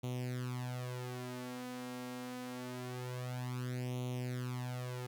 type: tone with flanger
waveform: sawtooth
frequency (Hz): 125.1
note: B2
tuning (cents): +23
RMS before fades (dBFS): -41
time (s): 0.03-5.07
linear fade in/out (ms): 10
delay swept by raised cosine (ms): 0.3 to 4.3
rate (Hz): 0.25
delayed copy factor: +0.8
effects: 12-bit